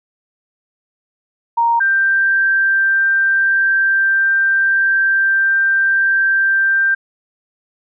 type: tone pair in turn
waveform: sine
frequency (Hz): 932.3 / 1575.2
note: A#5 / G6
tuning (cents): 0 / +8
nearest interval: major sixth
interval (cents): 908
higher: second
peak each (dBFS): -11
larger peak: neither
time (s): 1.57-1.8 / 1.8-6.95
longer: second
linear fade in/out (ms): 10
effects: none